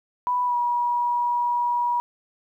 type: tone with pitch glide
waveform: sine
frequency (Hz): 987.8 to 963.6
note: B5 to B5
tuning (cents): 0 to -43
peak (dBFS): -20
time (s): 0.27-2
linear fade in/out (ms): 0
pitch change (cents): -43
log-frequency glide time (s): 0.45-0.56
effects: 10-bit